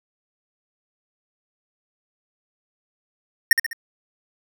square tone with echo, 1840 Hz, A#6, 23 cents flat, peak -9 dBFS, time 3.51-3.53 s, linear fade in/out 2 ms, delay 67 ms, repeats 3, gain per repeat -7 dB, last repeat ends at 3.731 s, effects none

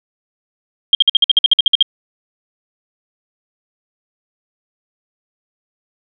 sine tone bursts, 3218 Hz, G7, 45 cents sharp, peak -5 dBFS, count 13, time 0.93-1.826 s, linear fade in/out 2 ms, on 20 ms, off 53 ms, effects none

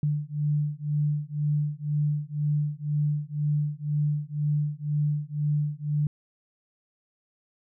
sine beating tone pair, 147.3 / 149.3 Hz, D3 / D3, +6 / +29 cents, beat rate 2 Hz, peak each -27 dBFS, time 0.03-6.07 s, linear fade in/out 2 ms, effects none

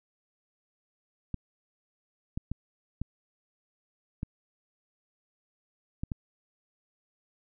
clicks, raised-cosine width 5 ms, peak -20 dBFS, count 7, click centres 1.343 / 2.375 / 2.516 / 3.016 / 4.231 / 6.035 / 6.118 s, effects none

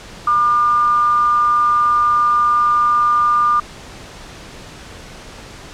sine tone with frequency modulation, 1200 Hz, D6, 37 cents sharp, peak -11 dBFS, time 0.27-3.6 s, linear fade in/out 5 ms, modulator 234 Hz, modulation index 0.28, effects pink hiss -36 dBFS RMS until 5.73 s + low-pass 7000 Hz 12 dB/octave

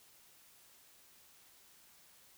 silence, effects white hiss -63 dBFS RMS until 2.37 s

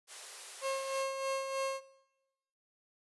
white high-pass noise, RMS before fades -47 dBFS, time 0.07-1.05 s, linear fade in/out 50 ms, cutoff 390 Hz, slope 48 dB/octave
30% pulse tone with tremolo, 538 Hz, C5, 48 cents sharp, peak -29 dBFS, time 0.61-1.81 s, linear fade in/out 50 ms, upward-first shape sine, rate 3.2 Hz, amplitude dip 50%
effects noise-tail reverb RT60 1.0 s tail -20 dB re dry + resampled to 24000 Hz

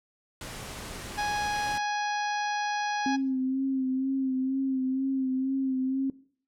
pink low-pass noise, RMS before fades -40 dBFS, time 0.41-1.78 s, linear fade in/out 2 ms, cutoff 11000 Hz, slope 24 dB/octave
harmonic tone, 830.6 Hz, G#5, in tune, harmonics 1 / 2 / 3 / 4 / 5 / 6 / 7, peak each -28 / -33 / -40 / -43 / -43 / -43 / -44 dBFS, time 1.17-3.17 s, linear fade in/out 20 ms
sine tone with vibrato, 264.2 Hz, C4, 17 cents sharp, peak -25 dBFS, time 3.06-6.1 s, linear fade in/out 2 ms, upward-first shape sine, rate 2.1 Hz, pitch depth 33 cents each way
effects noise-tail reverb RT60 0.5 s tail -19 dB re dry

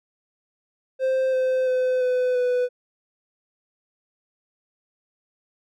triangle tone with pitch steps, 523.3 / 516.4 / 509.6 / 502.9 / 496.2 Hz, C5 / C5 / C5 / B4 / B4, 0 / -23 / -46 / +31 / +8 cents, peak -17 dBFS, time 0.99-2.69 s, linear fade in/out 50 ms, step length 340 ms, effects none

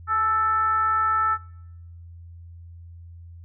sine tone with frequency modulation, 1318.5 Hz, E6, in tune, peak -19 dBFS, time 0.07-1.38 s, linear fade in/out 50 ms, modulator 454 Hz, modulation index 0.48, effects noise-tail reverb RT60 0.9 s tail -25 dB re dry + added 85 Hz sine -40 dBFS peak until 3.44 s

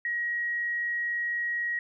sine tone, 1898 Hz, A#6, 31 cents sharp, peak -27 dBFS, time 0.05-1.79 s, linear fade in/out 2 ms, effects none

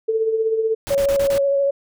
sine tone with tremolo, 444.3 Hz, A4, 17 cents sharp, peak -14 dBFS, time 0.08-0.75 s, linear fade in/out 10 ms, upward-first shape triangle, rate 16 Hz, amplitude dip 60%
pink noise bursts, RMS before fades -30 dBFS, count 5, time 0.87-1.38 s, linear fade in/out 0 ms, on 78 ms, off 30 ms
sine tone with vibrato, 557 Hz, C#5, 8 cents sharp, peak -15 dBFS, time 0.9-1.71 s, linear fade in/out 10 ms, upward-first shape triangle, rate 13 Hz, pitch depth 20 cents each way
effects none

